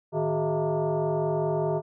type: tone with frequency modulation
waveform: sine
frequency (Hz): 110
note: A2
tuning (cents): 0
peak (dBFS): -23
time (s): 0.12-1.82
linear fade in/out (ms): 50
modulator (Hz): 265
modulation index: 2.6
effects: none